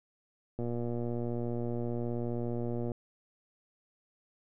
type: click train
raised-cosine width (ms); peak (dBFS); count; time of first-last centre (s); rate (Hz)
2; -23; 278; 0.59-2.918; 119
effects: none